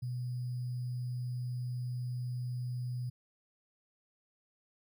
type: tone with sample-and-hold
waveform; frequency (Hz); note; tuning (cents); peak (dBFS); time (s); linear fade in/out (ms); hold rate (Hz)
sine; 124; B2; +7; -34; 0.02-3.1; 10; 4900
effects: none